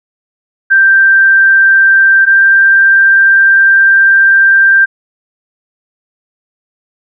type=tone pair in turn; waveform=sine; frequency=1571 / 1578.7 Hz; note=G6 / G6; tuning=+3 / +12 cents; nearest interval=unison; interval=9 cents; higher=second; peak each=-3 dBFS; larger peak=neither; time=0.7-2.26 / 2.26-4.86 s; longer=second; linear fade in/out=20 ms; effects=none